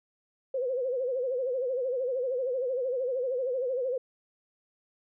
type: tone with vibrato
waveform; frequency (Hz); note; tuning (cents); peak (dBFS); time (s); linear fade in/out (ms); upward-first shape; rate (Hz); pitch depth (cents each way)
sine; 510; C5; -44; -27; 0.54-3.98; 5; sine; 13; 100
effects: none